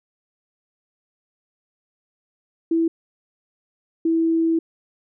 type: tone pair in turn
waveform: sine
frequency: 329.6 / 327.8 Hz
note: E4 / E4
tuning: 0 / -10 cents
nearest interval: unison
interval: 10 cents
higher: first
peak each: -16 dBFS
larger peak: neither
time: 2.71-2.88 / 4.05-4.59 s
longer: second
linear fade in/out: 5 ms
effects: none